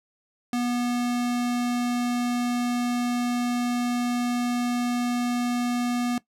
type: tone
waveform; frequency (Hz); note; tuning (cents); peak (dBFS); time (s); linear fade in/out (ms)
square; 243.1; B3; -27; -24; 0.53-6.18; 2
effects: noise-tail reverb RT60 0.1 s tail -18 dB re dry + low-pass 12000 Hz 12 dB/octave